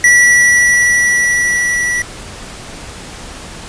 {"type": "tone with level ramp", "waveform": "square", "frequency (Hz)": 1948, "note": "B6", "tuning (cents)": -24, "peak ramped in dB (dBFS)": [-5, -14], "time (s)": [0.04, 2.02], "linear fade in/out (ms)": 2, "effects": ["pink hiss -30 dBFS RMS until 3.68 s", "resampled to 22050 Hz"]}